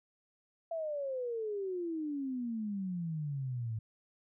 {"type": "exponential sweep", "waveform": "sine", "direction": "down", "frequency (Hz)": [674, 107.8], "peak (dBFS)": -34, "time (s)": [0.71, 3.79], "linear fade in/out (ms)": 5, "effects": []}